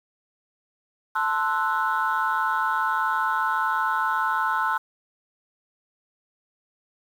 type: chord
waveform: sine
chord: F# half-diminished seventh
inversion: first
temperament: equal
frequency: 880 / 1046.5 / 1318.5 / 1480 Hz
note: A5 / C6 / E6 / F#6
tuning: 0 / 0 / 0 / 0 cents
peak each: -26 dBFS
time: 1.15-4.78 s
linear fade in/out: 10 ms
effects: tanh soft clip ceiling -14 dBFS + 8-bit